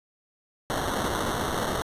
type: noise with sample-and-hold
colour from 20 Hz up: white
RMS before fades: -28 dBFS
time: 0.7-1.82 s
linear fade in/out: 0 ms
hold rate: 2450 Hz
effects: resampled to 32000 Hz